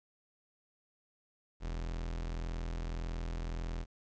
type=tone; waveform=40% pulse; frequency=41.74 Hz; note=E1; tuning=22 cents sharp; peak=-35 dBFS; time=1.6-3.86 s; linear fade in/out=50 ms; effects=resampled to 16000 Hz + 11-bit